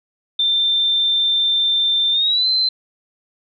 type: tone with pitch glide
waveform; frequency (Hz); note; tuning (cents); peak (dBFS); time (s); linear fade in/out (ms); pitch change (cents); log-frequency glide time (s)
sine; 3575 to 4083; A7 to C8; +27 to -43; -14; 0.39-2.69; 5; +230; 2.11-2.47
effects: none